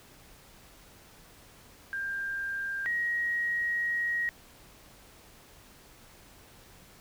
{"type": "tone pair in turn", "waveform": "sine", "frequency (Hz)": [1593, 1892.1], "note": ["G6", "A#6"], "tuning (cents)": [27, 25], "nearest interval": "minor third", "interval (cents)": 298, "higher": "second", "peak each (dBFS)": [-31, -27], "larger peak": "second", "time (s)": [[1.93, 2.86], [2.86, 4.29]], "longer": "second", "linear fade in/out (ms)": 0, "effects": ["pink hiss -55 dBFS RMS until 7 s"]}